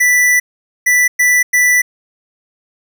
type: tone bursts at uneven times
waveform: square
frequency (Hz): 1975.5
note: B6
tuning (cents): 0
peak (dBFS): -9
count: 4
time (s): 0-0.4 / 0.86-1.08 / 1.19-1.43 / 1.53-1.82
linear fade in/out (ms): 10
effects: none